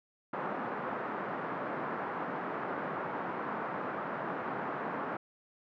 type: band-pass noise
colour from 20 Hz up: white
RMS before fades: -37 dBFS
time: 0.33-5.17 s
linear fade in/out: 5 ms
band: 150 to 1400 Hz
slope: 24 dB/octave
effects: none